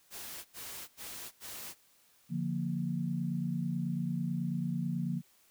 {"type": "noise bursts", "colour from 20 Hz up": "white", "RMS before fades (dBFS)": -44, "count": 4, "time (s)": [0.1, 1.749], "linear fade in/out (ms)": 50, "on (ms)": 350, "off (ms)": 83}
{"type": "chord", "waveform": "sine", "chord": "Bb major", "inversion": "first", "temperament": "just", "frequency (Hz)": [145.68, 174.81, 233.1], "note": ["D3", "F3", "Bb3"], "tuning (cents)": [-14, 2, 0], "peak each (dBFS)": [-36, -34, -37], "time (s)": [2.29, 5.22], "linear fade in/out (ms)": 50}
{"effects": ["white hiss -66 dBFS RMS until 5.5 s"]}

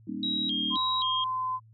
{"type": "chord", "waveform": "sine", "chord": "Eb dominant seventh", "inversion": "first", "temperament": "equal with one note detuned", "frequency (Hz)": [196, 233.1, 270.5, 311.1], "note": ["G3", "Bb3", "Db4", "Eb4"], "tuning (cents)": [0, 0, -42, 0], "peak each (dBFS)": -37, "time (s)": [0.07, 0.77], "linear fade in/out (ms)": 10}
{"type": "tone with vibrato", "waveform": "sine", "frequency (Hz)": 3520, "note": "A7", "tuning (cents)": 0, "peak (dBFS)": -27, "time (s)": [0.23, 1.24], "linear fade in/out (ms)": 2, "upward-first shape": "square", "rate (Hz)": 1.9, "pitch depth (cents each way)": 150}
{"type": "tone with pitch glide", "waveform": "sine", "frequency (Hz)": [1031, 1024.5], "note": ["C6", "C6"], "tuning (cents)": [-26, -37], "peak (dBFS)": -27, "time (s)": [0.7, 1.6], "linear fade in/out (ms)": 50, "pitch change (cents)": -11, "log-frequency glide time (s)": [1.26, 1.46]}
{"effects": ["added 111 Hz sine -52 dBFS peak until 1.73 s", "MP3 32 kbps"]}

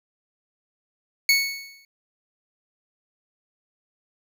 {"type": "tone with exponential decay", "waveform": "25% pulse", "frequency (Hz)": 2213, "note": "C#7", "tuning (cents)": -3, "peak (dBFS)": -10, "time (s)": [1.29, 1.85], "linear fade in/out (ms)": 2, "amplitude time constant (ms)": 120, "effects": []}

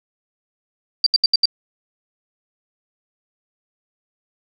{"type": "tone bursts", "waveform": "sine", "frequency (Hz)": 4699, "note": "D8", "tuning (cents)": 0, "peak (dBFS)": -10, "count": 5, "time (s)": [1.04, 1.456], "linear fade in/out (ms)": 2, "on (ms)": 24, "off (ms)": 74, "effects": []}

